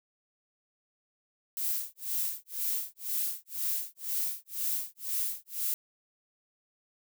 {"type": "noise with tremolo", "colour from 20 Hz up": "violet", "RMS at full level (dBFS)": -30, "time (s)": [1.57, 5.74], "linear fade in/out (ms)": 0, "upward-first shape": "sine", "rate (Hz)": 2, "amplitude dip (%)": 100, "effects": []}